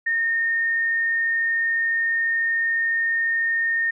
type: tone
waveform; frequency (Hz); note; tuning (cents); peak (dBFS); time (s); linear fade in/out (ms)
sine; 1833; A#6; -30; -19; 0.06-3.91; 10
effects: none